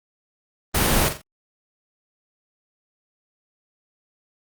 pink noise with echo, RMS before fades -19 dBFS, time 0.74-1.09 s, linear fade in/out 10 ms, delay 43 ms, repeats 3, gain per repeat -9 dB, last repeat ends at 1.219 s, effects Opus 24 kbps

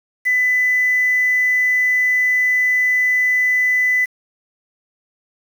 sine tone with quantisation, 2000 Hz, B6, 21 cents sharp, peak -13 dBFS, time 0.25-4.06 s, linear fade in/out 20 ms, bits 6, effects none

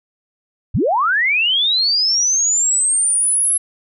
sine linear sweep, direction up, 52.5 to 11080 Hz, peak -13 dBFS, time 0.74-3.58 s, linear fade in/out 10 ms, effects none

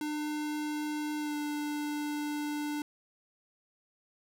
square tone with pitch glide, 300.6 to 296.1 Hz, D4 to D4, +40 to +14 cents, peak -33 dBFS, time 0.01-2.82 s, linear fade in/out 2 ms, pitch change -26 cents, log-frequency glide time 1.18-1.36 s, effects none

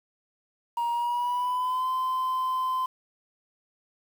sine tone with pitch glide, 944 to 1029.4 Hz, A#5 to C6, +22 to -29 cents, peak -22 dBFS, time 0.77-2.86 s, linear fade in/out 5 ms, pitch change +149 cents, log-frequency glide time 0.91-1.89 s, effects tanh soft clip ceiling -24 dBFS + 8-bit

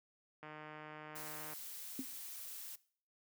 click train, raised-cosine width 0.5 ms, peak -35 dBFS, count 170, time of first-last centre 0.43-1.535 s, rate 153 Hz
blue noise, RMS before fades -48 dBFS, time 1.15-2.76 s, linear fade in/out 10 ms
sine tone with exponential decay, 263.5 Hz, C4, 12 cents sharp, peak -34 dBFS, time 1.99-2.07 s, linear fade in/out 2 ms, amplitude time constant 17 ms
effects noise-tail reverb RT60 0.5 s tail -20 dB re dry + high-pass 100 Hz 12 dB/octave

